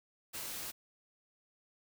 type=noise; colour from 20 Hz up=white; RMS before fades=-42 dBFS; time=0.33-0.72 s; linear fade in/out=20 ms; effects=none